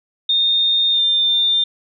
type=tone with pitch glide; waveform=sine; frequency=3658 to 3599 Hz; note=A#7 to A7; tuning=-33 to +38 cents; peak=-13 dBFS; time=0.29-1.64 s; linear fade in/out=5 ms; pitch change=-29 cents; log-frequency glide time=0.91-1.02 s; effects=none